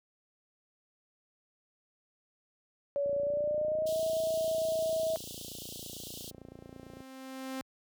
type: tone with pitch glide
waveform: sine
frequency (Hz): 567 to 643.8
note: C#5 to E5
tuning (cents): +39 to -41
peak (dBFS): -28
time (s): 2.96-5.16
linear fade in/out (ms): 0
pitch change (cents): +220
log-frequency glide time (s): 3.18-4
type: click train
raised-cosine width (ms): 2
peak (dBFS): -33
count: 115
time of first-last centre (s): 3.06-7.005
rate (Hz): 28.9
type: high-pass noise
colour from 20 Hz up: pink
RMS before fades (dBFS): -45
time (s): 3.86-6.31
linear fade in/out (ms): 10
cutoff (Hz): 2900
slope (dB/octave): 96
type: tone with exponential growth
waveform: sawtooth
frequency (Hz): 263.5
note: C4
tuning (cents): +12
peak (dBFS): -31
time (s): 5.9-7.61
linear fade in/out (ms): 0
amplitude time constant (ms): 370
effects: high-pass 60 Hz 12 dB/octave